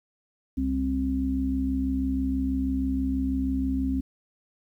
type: harmonic tone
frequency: 66.2 Hz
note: C2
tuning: 21 cents sharp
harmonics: 1 / 3 / 4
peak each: -29 / -35 / -25 dBFS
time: 0.57-4.01 s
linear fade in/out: 10 ms
effects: 10-bit